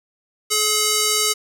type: tone with band-pass filter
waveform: square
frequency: 426 Hz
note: G#4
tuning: 44 cents sharp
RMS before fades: -19 dBFS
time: 0.5-1.34 s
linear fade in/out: 20 ms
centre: 7200 Hz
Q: 1
effects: none